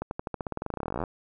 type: accelerating click train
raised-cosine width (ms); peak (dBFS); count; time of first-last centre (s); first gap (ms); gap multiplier
1; -17; 28; 0.02-1.038; 91; 0.92
effects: none